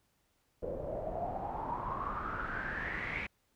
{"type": "noise with low-pass filter sweep", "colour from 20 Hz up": "pink", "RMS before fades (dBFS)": -38, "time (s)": [0.62, 3.27], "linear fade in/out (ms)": 10, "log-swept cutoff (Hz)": [500, 2300], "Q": 8.2, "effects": ["pink hiss -75 dBFS RMS until 3.55 s"]}